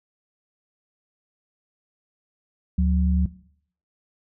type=tone pair together; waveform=sine; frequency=72.43 / 182.5 Hz; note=D2 / F#3; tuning=-23 / -24 cents; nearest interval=octave + major third; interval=1599 cents; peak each=-19 / -21 dBFS; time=2.78-3.26 s; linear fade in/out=5 ms; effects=noise-tail reverb RT60 0.6 s tail -18 dB re dry